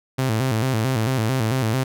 sawtooth tone with vibrato, 120.4 Hz, B2, 44 cents flat, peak -15 dBFS, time 0.18-1.84 s, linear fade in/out 10 ms, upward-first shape square, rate 4.5 Hz, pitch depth 150 cents each way, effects none

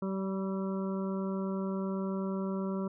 harmonic tone with a mistuned harmonic, 192.1 Hz, G3, 35 cents flat, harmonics 1 / 2 / 3 / 5 / 6 / 7, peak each -32 / -38 / -42 / -46 / -48 / -49 dBFS, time 0.02-2.88 s, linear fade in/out 5 ms, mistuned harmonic 5, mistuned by +25 cents, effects none

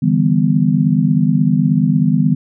sine chord, E minor seventh, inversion third, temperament just, 148.33 / 164.81 / 197.78 / 247.2 Hz, D3 / E3 / G3 / B3, +18 / 0 / +16 / +2 cents, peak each -16 dBFS, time 0.02-2.35 s, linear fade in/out 10 ms, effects none

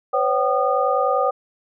sine tone cluster, 507 / 557 / 764 / 1222 Hz, B4 / C#5 / G5 / D#6, +45 / +8 / -45 / -32 cents, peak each -22 dBFS, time 0.13-1.31 s, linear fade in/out 10 ms, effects none

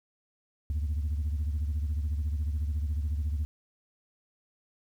sine beating tone pair, 73.42 / 87.42 Hz, D2 / F2, 0 / +2 cents, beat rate 14 Hz, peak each -26 / -33 dBFS, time 0.7-3.45 s, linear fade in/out 0 ms, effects tanh soft clip ceiling -25 dBFS + 10-bit

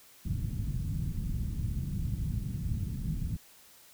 white low-pass noise, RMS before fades -33 dBFS, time 0.25-3.37 s, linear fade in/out 10 ms, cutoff 160 Hz, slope 24 dB/octave, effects white hiss -57 dBFS RMS until 3.93 s

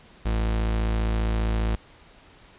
40% pulse tone, 55 Hz, A1, in tune, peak -21 dBFS, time 0.25-1.76 s, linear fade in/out 10 ms, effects pink hiss -52 dBFS RMS until 2.58 s + resampled to 8000 Hz

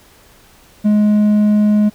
sine tone with hard clipping, 209.8 Hz, G#3, 18 cents sharp, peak -10 dBFS, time 0.84-1.9 s, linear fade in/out 20 ms, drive 3 dB, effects pink hiss -47 dBFS RMS until 1.94 s

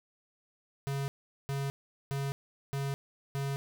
square tone bursts, 138.59 Hz, C#3, in tune, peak -32 dBFS, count 5, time 0.87-3.56 s, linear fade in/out 0 ms, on 210 ms, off 410 ms, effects none

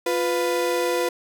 35% pulse tone pair together, 351.4 / 497.2 Hz, F4 / B4, +11 / +12 cents, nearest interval tritone, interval 601 cents, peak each -23 / -21 dBFS, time 0.06-1.09 s, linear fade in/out 5 ms, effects none

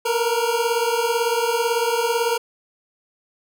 25% pulse beating tone pair, 458.9 / 476.9 Hz, A#4 / A#4, -27 / +39 cents, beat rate 18 Hz, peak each -18 / -18 dBFS, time 0.05-2.38 s, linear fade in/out 10 ms, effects none

